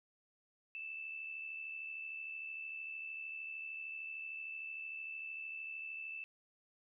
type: tone with amplitude modulation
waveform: sine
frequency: 2642 Hz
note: E7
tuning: 3 cents sharp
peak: -40 dBFS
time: 0.75-6.24 s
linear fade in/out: 0 ms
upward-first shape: sine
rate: 73.2 Hz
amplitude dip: 50%
effects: none